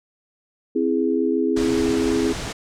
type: chord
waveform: sine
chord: C augmented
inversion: none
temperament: equal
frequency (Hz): 261.6 / 329.6 / 415.3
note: C4 / E4 / G#4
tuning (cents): 0 / 0 / 0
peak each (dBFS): -22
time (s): 0.75-2.33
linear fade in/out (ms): 10
type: low-pass noise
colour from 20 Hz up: pink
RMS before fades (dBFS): -30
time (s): 1.56-2.53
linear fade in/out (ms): 10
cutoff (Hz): 8300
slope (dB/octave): 24
effects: none